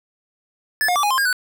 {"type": "tone with pitch steps", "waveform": "square", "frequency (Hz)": [1736, 716, 1164, 828, 1050, 1619, 1492], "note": ["A6", "F5", "D6", "G#5", "C6", "G#6", "F#6"], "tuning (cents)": [-24, 43, -16, -5, 6, -45, 14], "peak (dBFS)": -17, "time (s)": [0.81, 1.328], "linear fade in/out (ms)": 0, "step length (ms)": 74, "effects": []}